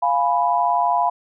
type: chord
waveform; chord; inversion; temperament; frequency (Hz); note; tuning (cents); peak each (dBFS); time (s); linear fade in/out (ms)
sine; F diminished; none; equal; 698.5 / 830.6 / 987.8; F5 / Ab5 / Cb6; 0 / 0 / 0; -20 / -22 / -19; 0.02-1.1; 10
effects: none